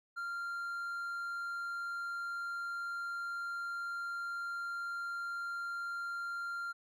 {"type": "tone", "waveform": "triangle", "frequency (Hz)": 1389, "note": "F6", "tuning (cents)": -10, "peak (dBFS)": -35, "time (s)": [0.16, 6.73], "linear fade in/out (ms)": 20, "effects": []}